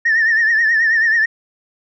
sine tone with vibrato, 1806 Hz, A6, 45 cents sharp, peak -10 dBFS, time 0.05-1.26 s, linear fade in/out 10 ms, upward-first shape triangle, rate 9.3 Hz, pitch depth 89 cents each way, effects tanh soft clip ceiling -8 dBFS

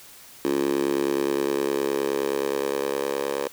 10% pulse tone with high-pass filter sweep, 69.6 Hz, C#2, 8 cents sharp, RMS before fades -25 dBFS, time 0.45-3.48 s, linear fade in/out 0 ms, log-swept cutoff 330 to 510 Hz, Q 3.4, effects white hiss -47 dBFS RMS until 3.52 s

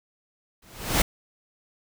pink noise with exponential growth, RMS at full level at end -17 dBFS, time 0.62-1.02 s, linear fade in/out 5 ms, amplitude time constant 86 ms, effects none

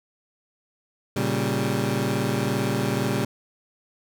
20% pulse chord, G diminished, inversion first, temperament equal, 116.54 / 138.59 / 196 Hz, Bb2 / Db3 / G3, 0 / 0 / 0 cents, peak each -22 dBFS, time 1.16-3.25 s, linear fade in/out 5 ms, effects none

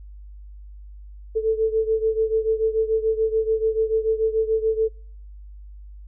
sine beating tone pair, 440 / 446.9 Hz, A4 / A4, 0 / +27 cents, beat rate 6.9 Hz, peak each -20 / -23 dBFS, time 1.35-4.89 s, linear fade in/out 20 ms, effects noise-tail reverb RT60 0.5 s tail -25 dB re dry + added 50 Hz sine -38 dBFS peak until 6.07 s

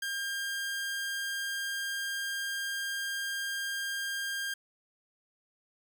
sawtooth tone, 1604 Hz, G6, 39 cents sharp, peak -29 dBFS, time 0.02-4.54 s, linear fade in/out 5 ms, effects none

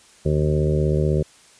harmonic tone with a mistuned harmonic, 76.1 Hz, D#2, 38 cents flat, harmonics 1 / 2 / 3 / 4 / 5 / 6 / 7 / 8, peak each -23 / -20 / -30 / -34 / -24 / -29 / -28 / -36 dBFS, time 0.25-1.23 s, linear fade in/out 10 ms, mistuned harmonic 1, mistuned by +28 cents, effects white hiss -51 dBFS RMS until 1.59 s + resampled to 22050 Hz

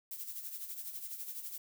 violet noise with tremolo, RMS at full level -41 dBFS, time 0.11-1.58 s, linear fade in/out 2 ms, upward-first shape sine, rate 12 Hz, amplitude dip 60%, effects none

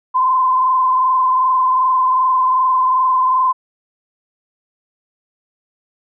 sine tone with frequency modulation, 1029 Hz, C6, 29 cents flat, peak -11 dBFS, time 0.14-3.53 s, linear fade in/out 20 ms, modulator 22.6 Hz, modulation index 1.1, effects none

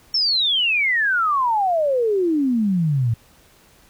sine exponential sweep, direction down, 5480 to 110 Hz, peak -16 dBFS, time 0.14-3.14 s, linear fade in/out 5 ms, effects pink hiss -53 dBFS RMS until 3.89 s

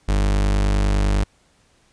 40% pulse tone, 49.81 Hz, G1, 28 cents sharp, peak -15 dBFS, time 0.08-1.24 s, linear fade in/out 10 ms, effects pink hiss -59 dBFS RMS until 1.92 s + resampled to 22050 Hz

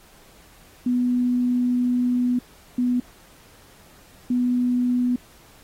sine tone bursts at uneven times, 246.8 Hz, B3, 1 cent flat, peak -18 dBFS, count 3, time 0.86-2.39 / 2.78-3 / 4.3-5.16 s, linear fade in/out 5 ms, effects pink hiss -52 dBFS RMS until 5.63 s + AAC 48 kbps

